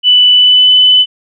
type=tone with pitch glide; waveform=sine; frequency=2981 to 3007 Hz; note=F#7 to F#7; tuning=+12 to +27 cents; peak=-3 dBFS; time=0.03-1.06 s; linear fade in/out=50 ms; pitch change=+15 cents; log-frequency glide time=0.34-0.72 s; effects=none